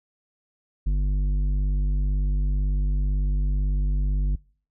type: tone with tanh clipping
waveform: sine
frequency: 49 Hz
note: G1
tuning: in tune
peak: -21 dBFS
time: 0.86-4.36 s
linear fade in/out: 10 ms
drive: 9 dB
effects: noise-tail reverb RT60 0.5 s tail -26 dB re dry